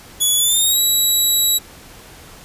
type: tone with pitch glide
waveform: 10% pulse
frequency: 3400 to 3883 Hz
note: G#7 to B7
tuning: +40 to -30 cents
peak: -6 dBFS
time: 0.2-1.59 s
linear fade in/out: 20 ms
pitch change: +230 cents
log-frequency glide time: 0.37-0.8 s
effects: pink hiss -41 dBFS RMS until 2.44 s + resampled to 32000 Hz